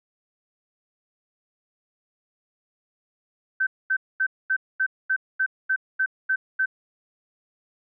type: tone bursts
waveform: sine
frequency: 1540 Hz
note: G6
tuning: 31 cents flat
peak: -19 dBFS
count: 11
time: 3.6-6.659 s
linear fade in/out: 10 ms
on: 69 ms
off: 230 ms
effects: none